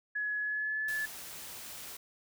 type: tone with pitch glide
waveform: sine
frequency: 1691 to 1728.5 Hz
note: G#6 to A6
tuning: +31 to -31 cents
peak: -31 dBFS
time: 0.15-1.06 s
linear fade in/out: 10 ms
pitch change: +38 cents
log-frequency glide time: 0.4-0.81 s
type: noise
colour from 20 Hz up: white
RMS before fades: -45 dBFS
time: 0.88-1.97 s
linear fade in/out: 5 ms
effects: none